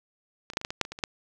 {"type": "clicks", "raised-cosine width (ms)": 0.2, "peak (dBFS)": [-19, -25, -8, -22, -12, -16, -6, -22, -21, -24, -8], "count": 11, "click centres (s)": [0.501, 0.535, 0.571, 0.614, 0.649, 0.705, 0.813, 0.851, 0.92, 0.989, 1.038], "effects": []}